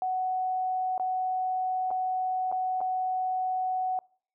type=tone with dropouts; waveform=sine; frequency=744 Hz; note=F#5; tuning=9 cents sharp; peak=-26 dBFS; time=0.02-3.99 s; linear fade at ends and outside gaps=1 ms; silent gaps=0.979-0.997 / 1.906-1.912 / 2.516-2.524 / 2.806-2.813 s; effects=noise-tail reverb RT60 0.5 s tail -26 dB re dry